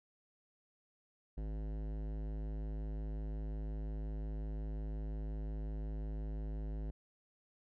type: tone with hard clipping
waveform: sine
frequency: 52.8 Hz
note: G#1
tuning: 29 cents sharp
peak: -40 dBFS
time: 1.37-6.91 s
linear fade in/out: 10 ms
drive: 17 dB
effects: none